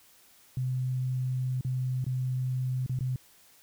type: tone with dropouts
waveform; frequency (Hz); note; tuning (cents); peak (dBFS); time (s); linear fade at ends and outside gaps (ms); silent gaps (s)
sine; 128.2; C3; -35; -27; 0.57-3.16; 2; 1.61-1.648 / 2.043-2.065 / 2.863-2.895 / 2.99-3.007
effects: white hiss -59 dBFS RMS until 3.62 s